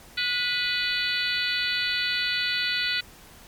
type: harmonic tone with a mistuned harmonic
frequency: 495.3 Hz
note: B4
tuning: 5 cents sharp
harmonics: 3 / 4 / 5 / 6 / 7 / 8 / 9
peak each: -30 / -31 / -31 / -33 / -33 / -30 / -32 dBFS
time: 0.17-3.01 s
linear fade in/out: 10 ms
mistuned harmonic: 3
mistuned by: -36 cents
effects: pink hiss -49 dBFS RMS until 3.47 s + MP3 96 kbps